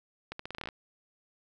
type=accelerating click train; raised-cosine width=0.3 ms; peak=-22 dBFS; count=11; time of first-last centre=0.32-0.688 s; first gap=74 ms; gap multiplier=0.83; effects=none